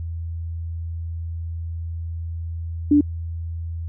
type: tone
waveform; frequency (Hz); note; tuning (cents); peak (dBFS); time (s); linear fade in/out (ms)
sine; 292.4; D4; -7; -11; 2.91-3.01; 5
effects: added 83 Hz sine -26 dBFS peak until 3.88 s